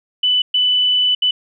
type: tone bursts at uneven times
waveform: sine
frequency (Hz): 2990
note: F#7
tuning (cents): +17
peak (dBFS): -12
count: 3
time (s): 0.23-0.42 / 0.54-1.15 / 1.22-1.31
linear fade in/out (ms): 5
effects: none